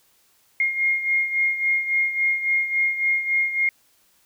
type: beating tone pair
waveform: sine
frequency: 2135 / 2138.6 Hz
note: C7 / C7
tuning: +34 / +37 cents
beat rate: 3.6 Hz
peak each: -20 / -26 dBFS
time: 0.6-3.69 s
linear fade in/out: 2 ms
effects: white hiss -61 dBFS RMS until 4.25 s